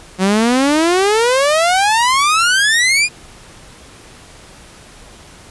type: exponential sweep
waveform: sawtooth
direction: up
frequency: 182.2 to 2489 Hz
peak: -7 dBFS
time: 0.18-3.09 s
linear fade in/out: 50 ms
effects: pink hiss -40 dBFS RMS until 5.5 s + resampled to 24000 Hz